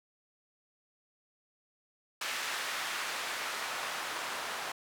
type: noise with band-pass filter sweep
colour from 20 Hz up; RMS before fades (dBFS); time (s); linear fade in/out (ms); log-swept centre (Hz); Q
white; -37; 2.21-4.72; 5; 1700 to 1000; 0.84
effects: none